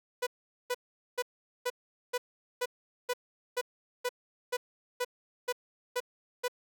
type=tone bursts; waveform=sawtooth; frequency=493.9 Hz; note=B4; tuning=in tune; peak=-25 dBFS; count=14; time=0.22-6.482 s; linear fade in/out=10 ms; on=48 ms; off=430 ms; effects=none

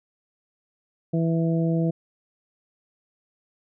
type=harmonic tone; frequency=164.81 Hz; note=E3; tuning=in tune; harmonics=1 / 2 / 3 / 4; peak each=-21 / -27 / -31 / -33 dBFS; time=1.13-1.91 s; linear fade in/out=10 ms; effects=none

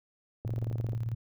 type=click train; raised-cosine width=2 ms; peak=-26 dBFS; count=12; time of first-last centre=0.45-0.932 s; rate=22.8 Hz
type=tone with tremolo; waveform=sine; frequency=114.5 Hz; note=A#2; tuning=31 cents flat; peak=-28 dBFS; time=0.45-1.15 s; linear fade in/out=10 ms; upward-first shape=square; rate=18 Hz; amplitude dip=55%
effects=none

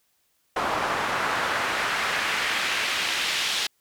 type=noise with band-pass filter sweep; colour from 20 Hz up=pink; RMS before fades=-26 dBFS; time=0.56-3.67 s; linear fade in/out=5 ms; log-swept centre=940 to 3500 Hz; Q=1.2; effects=white hiss -69 dBFS RMS until 3.8 s

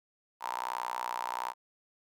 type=tone with high-pass filter; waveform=sawtooth; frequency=61.3 Hz; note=B1; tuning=12 cents flat; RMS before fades=-36 dBFS; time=0.4-1.54 s; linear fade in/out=50 ms; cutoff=930 Hz; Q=8.6; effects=none

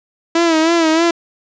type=tone with vibrato; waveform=sawtooth; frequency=327.5 Hz; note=E4; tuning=11 cents flat; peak=-7 dBFS; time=0.35-1.11 s; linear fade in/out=5 ms; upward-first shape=sine; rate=3.2 Hz; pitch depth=69 cents each way; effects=resampled to 16000 Hz + 8-bit

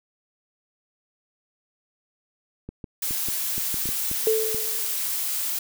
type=clicks; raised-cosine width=3 ms; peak=-22 dBFS; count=10; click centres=2.69 / 2.842 / 3.109 / 3.286 / 3.58 / 3.743 / 3.857 / 3.89 / 4.114 / 4.546 s
type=noise; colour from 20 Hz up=blue; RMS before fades=-27 dBFS; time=3.02-5.59 s; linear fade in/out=5 ms
type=tone with exponential decay; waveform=sine; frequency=440 Hz; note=A4; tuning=in tune; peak=-16 dBFS; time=4.27-4.96 s; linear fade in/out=1 ms; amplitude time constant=150 ms
effects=none

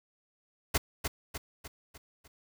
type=noise with echo; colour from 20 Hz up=pink; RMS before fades=-26 dBFS; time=0.74-0.78 s; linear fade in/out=10 ms; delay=300 ms; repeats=5; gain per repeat=-6 dB; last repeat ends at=2.28 s; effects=none

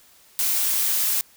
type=noise; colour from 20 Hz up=blue; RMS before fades=-22 dBFS; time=0.39-1.21 s; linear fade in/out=0 ms; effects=white hiss -54 dBFS RMS until 1.36 s

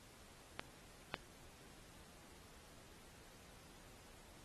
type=clicks; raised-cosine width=0.3 ms; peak=-23 dBFS; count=2; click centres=0.595 / 1.142 s; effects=pink hiss -62 dBFS RMS until 4.44 s + AAC 32 kbps

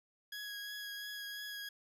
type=tone with vibrato; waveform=20% pulse; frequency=1661.2 Hz; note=G#6; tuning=in tune; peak=-37 dBFS; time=0.32-1.69 s; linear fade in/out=5 ms; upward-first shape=triangle; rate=2.9 Hz; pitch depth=17 cents each way; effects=none

